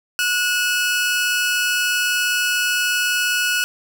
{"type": "tone pair together", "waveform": "sawtooth", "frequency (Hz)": [1461, 2603], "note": ["F#6", "E7"], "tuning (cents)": [-22, -22], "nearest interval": "minor seventh", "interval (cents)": 1000, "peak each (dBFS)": [-15, -20], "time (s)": [0.19, 3.64], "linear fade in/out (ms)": 0, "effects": []}